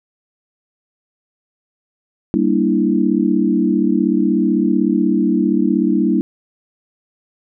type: chord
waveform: sine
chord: E half-diminished seventh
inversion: first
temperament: equal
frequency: 196 / 233.1 / 293.7 / 329.6 Hz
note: G3 / Bb3 / D4 / E4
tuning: 0 / 0 / 0 / 0 cents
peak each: -18 dBFS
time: 2.34-6.21 s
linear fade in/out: 0 ms
effects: none